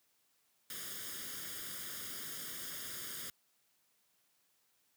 white noise with comb filter, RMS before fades -44 dBFS, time 0.7-3.3 s, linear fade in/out 2 ms, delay 0.59 ms, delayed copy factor +0.75, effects white hiss -75 dBFS RMS until 4.96 s + high-pass 100 Hz 12 dB/octave

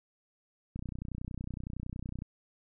click train, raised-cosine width 5 ms, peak -26 dBFS, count 46, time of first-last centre 0.76-2.221 s, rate 30.8 Hz, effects none

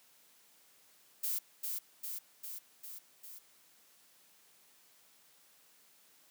violet noise with echo, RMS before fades -35 dBFS, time 1.23-1.39 s, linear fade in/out 10 ms, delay 400 ms, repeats 5, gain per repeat -3 dB, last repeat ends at 3.39 s, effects white hiss -65 dBFS RMS until 6.3 s + high-pass 150 Hz 12 dB/octave

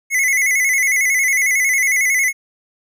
square tone with vibrato, 2093 Hz, C7, in tune, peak -14 dBFS, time 0.1-2.33 s, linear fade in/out 50 ms, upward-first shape square, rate 11 Hz, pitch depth 69 cents each way, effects none

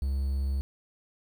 triangle tone with quantisation, 68.1 Hz, C#2, 30 cents flat, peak -24 dBFS, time 0.02-0.61 s, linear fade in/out 0 ms, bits 9, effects none

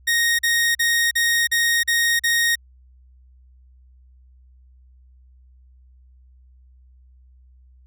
sawtooth tone bursts, 1864.7 Hz, A#6, in tune, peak -13 dBFS, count 7, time 0.07-2.556 s, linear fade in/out 10 ms, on 320 ms, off 41 ms, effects added 63 Hz sine -48 dBFS peak until 7.86 s

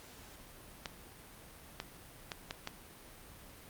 clicks, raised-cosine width 0.2 ms, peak -20 dBFS, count 5, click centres 0.858 / 1.801 / 2.318 / 2.509 / 2.674 s, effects pink hiss -54 dBFS RMS until 3.69 s + Opus 48 kbps

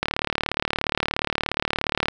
click train, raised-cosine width 0.3 ms, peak -5 dBFS, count 77, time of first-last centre 0.03-2.084 s, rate 37 Hz, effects none

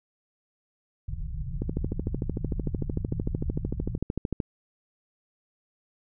pink low-pass noise, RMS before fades -33 dBFS, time 1.08-3.98 s, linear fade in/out 2 ms, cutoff 170 Hz, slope 96 dB/octave
click train, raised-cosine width 3 ms, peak -15 dBFS, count 38, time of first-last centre 1.62-4.402 s, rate 13.3 Hz
effects none

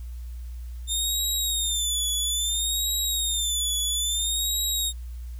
20% pulse tone with vibrato, 3618 Hz, A7, 48 cents sharp, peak -18 dBFS, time 0.87-4.93 s, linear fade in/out 50 ms, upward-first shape sine, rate 0.6 Hz, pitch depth 100 cents each way, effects added 60 Hz sine -33 dBFS peak until 5.39 s + white hiss -58 dBFS RMS until 5.39 s

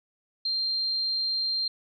sine tone, 4176 Hz, C8, 4 cents flat, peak -25 dBFS, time 0.45-1.68 s, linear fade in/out 5 ms, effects none

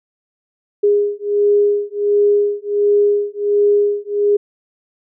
sine beating tone pair, 409.9 / 411.3 Hz, G#4 / G#4, -23 / -17 cents, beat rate 1.4 Hz, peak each -15 dBFS, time 0.83-4.37 s, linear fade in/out 10 ms, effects none

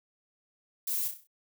violet noise with echo, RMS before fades -32 dBFS, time 0.87-1.08 s, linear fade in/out 5 ms, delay 32 ms, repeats 6, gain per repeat -6 dB, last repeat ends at 1.272 s, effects none

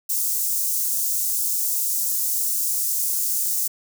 white high-pass noise, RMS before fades -23 dBFS, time 0.09-3.68 s, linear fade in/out 10 ms, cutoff 6300 Hz, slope 24 dB/octave, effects none

